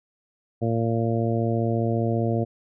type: harmonic tone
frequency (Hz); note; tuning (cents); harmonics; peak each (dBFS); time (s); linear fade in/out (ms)
114.8; A#2; -26; 1 / 2 / 3 / 4 / 5 / 6; -24 / -27 / -29 / -30 / -31 / -32; 0.61-2.45; 20
effects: none